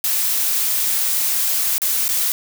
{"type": "noise with dropouts", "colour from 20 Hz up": "blue", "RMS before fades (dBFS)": -19, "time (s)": [0.04, 2.32], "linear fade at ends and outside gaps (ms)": 1, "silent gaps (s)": [[1.781, 1.818], [2.081, 2.089]], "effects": []}